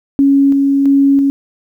sine tone with tremolo, 277.1 Hz, C#4, 1 cent flat, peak -6 dBFS, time 0.19-1.3 s, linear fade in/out 0 ms, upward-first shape square, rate 1.5 Hz, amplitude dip 25%, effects 8-bit

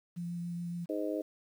sine tone with vibrato, 172.7 Hz, F3, 19 cents flat, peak -35 dBFS, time 0.16-0.86 s, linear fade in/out 20 ms, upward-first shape triangle, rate 7.1 Hz, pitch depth 13 cents each way
harmonic tone, 103.7 Hz, G#2, 2 cents flat, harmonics 3 / 4 / 5 / 6, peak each -35 / -39 / -38 / -38 dBFS, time 0.89-1.22 s, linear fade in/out 10 ms
effects 10-bit

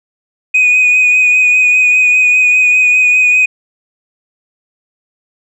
sine tone with vibrato, 2489 Hz, D#7, in tune, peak -4 dBFS, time 0.54-3.46 s, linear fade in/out 10 ms, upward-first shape triangle, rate 5 Hz, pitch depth 26 cents each way, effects tanh soft clip ceiling -4 dBFS

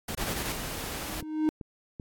pink noise bursts, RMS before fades -34 dBFS, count 5, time 0.08-0.523 s, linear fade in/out 5 ms, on 71 ms, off 22 ms
pink noise, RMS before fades -36 dBFS, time 0.2-1.21 s, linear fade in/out 5 ms
click train, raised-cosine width 3 ms, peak -26 dBFS, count 4, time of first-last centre 0.84-1.998 s, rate 2.59 Hz
triangle tone with exponential growth, 310 Hz, D#4, 6 cents flat, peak -18 dBFS, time 0.93-1.49 s, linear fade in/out 0 ms, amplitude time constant 120 ms
effects AAC 64 kbps

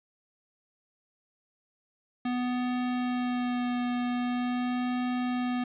square tone with vibrato, 246.9 Hz, B3, in tune, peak -28 dBFS, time 2.25-5.64 s, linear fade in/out 5 ms, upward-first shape sine, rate 0.44 Hz, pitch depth 13 cents each way, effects resampled to 8000 Hz + 9-bit

